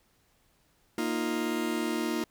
40% pulse chord, Bb suspended fourth, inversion none, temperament just, 233.1 / 310.8 / 349.6 Hz, Bb3 / Eb4 / F4, 0 / -2 / +2 cents, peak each -32 dBFS, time 0.98-2.24 s, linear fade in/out 2 ms, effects pink hiss -68 dBFS RMS until 2.3 s

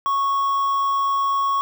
triangle tone with quantisation, 1104 Hz, C#6, 7 cents flat, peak -16 dBFS, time 0.06-1.61 s, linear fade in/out 0 ms, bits 6, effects none

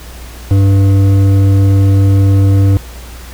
sine tone with hard clipping, 98 Hz, G2, in tune, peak -7 dBFS, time 0.51-2.77 s, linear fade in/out 0 ms, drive 9 dB, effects added 60 Hz sine -28 dBFS peak until 3.33 s + pink hiss -34 dBFS RMS until 3.33 s

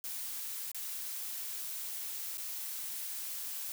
blue noise with dropouts, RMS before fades -40 dBFS, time 0.04-3.72 s, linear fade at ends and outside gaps 1 ms, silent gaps 0.717-0.746 / 2.373-2.38 s, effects none

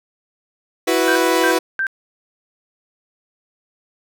sawtooth chord, E suspended second, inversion none, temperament equal, 329.6 / 370 / 493.9 Hz, E4 / F#4 / B4, 0 / 0 / 0 cents, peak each -15 dBFS, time 0.87-1.59 s, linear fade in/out 10 ms
sine tone bursts, 1568 Hz, G6, in tune, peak -17 dBFS, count 3, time 1.08-1.868 s, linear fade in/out 0 ms, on 76 ms, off 280 ms
effects none

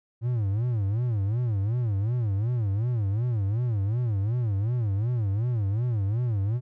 triangle tone with vibrato, 110 Hz, A2, in tune, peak -21 dBFS, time 0.21-6.61 s, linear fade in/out 50 ms, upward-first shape sine, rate 2.7 Hz, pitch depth 220 cents each way, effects none

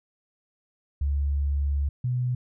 sine tone pair in turn, 70.9 / 124.65 Hz, C#2 / B2, +40 / +16 cents, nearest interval minor seventh, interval 976 cents, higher second, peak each -22 / -23 dBFS, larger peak first, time 1.01-1.89 / 2.04-2.35 s, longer first, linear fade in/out 5 ms, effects none

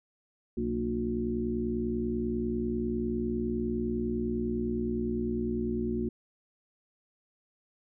harmonic tone with a mistuned harmonic, 60.1 Hz, B1, 46 cents flat, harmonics 1 / 2 / 3 / 4 / 5 / 6, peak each -38 / -42 / -43 / -31 / -39 / -33 dBFS, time 0.57-6.09 s, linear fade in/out 5 ms, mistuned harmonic 4, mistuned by -73 cents, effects none

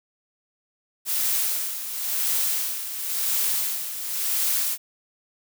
blue noise with tremolo, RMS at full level -23 dBFS, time 1.05-4.78 s, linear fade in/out 50 ms, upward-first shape sine, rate 0.95 Hz, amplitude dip 65%, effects none

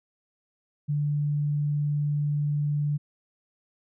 sine tone, 146.83 Hz, D3, in tune, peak -23 dBFS, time 0.88-2.98 s, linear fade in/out 20 ms, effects none

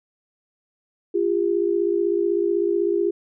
sine tone pair together, 345.9 / 401.9 Hz, F4 / G4, -17 / +43 cents, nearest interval minor third, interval 260 cents, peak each -21 dBFS, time 1.14-3.11 s, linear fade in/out 10 ms, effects none

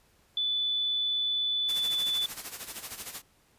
sine tone, 3484 Hz, A7, 18 cents flat, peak -26 dBFS, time 0.37-2.26 s, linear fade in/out 2 ms
white noise with tremolo, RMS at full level -37 dBFS, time 1.68-3.22 s, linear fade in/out 20 ms, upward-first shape sine, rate 13 Hz, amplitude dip 70%
effects pink hiss -65 dBFS RMS until 3.58 s + resampled to 32000 Hz

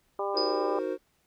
harmonic tone, 199.3 Hz, G3, 29 cents sharp, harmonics 2 / 3 / 4 / 5 / 6, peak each -32 / -34 / -35 / -36 / -37 dBFS, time 0.19-0.79 s, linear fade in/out 2 ms
triangle chord, C half-diminished seventh, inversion first, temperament equal, 311.1 / 370 / 466.2 / 523.3 Hz, Eb4 / Gb4 / Bb4 / C5, 0 / 0 / 0 / 0 cents, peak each -34 / -31 / -33 / -32 dBFS, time 0.33-0.98 s, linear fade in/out 50 ms
sine tone with exponential decay, 4978 Hz, D#8, in tune, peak -25 dBFS, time 0.37-0.83 s, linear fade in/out 1 ms, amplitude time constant 98 ms
effects pink hiss -70 dBFS RMS until 1.26 s

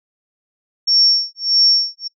sine tone with tremolo, 5480 Hz, F8, 34 cents flat, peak -9 dBFS, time 0.87-2.08 s, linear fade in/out 10 ms, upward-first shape sine, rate 1.6 Hz, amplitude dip 100%, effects noise-tail reverb RT60 0.1 s tail -22 dB re dry

